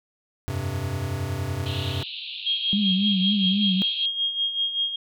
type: chord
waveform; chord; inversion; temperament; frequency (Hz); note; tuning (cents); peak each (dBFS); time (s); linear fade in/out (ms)
square; F suspended second; none; equal; 87.31 / 98 / 130.81; F2 / G2 / C3; 0 / 0 / 0; -33 / -30 / -31; 0.48-2.03; 0
type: band-pass noise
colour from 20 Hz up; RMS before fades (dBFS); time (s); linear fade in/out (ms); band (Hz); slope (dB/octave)
white; -35; 1.66-4.06; 2; 2600 to 4100; 96
type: tone with tremolo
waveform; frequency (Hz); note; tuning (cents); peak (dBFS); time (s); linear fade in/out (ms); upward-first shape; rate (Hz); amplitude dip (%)
sine; 3249; G#7; -39; -20; 2.46-4.96; 5; sine; 5.2; 65
type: tone with vibrato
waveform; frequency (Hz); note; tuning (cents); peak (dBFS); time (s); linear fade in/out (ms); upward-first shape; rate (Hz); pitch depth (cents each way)
sine; 195.9; G3; -1; -20; 2.73-3.82; 0; triangle; 3.7; 130
effects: none